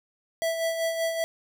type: tone with tremolo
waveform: square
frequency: 658 Hz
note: E5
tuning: 3 cents flat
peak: -24 dBFS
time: 0.42-1.24 s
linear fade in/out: 0 ms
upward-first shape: sine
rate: 5.2 Hz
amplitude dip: 50%
effects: none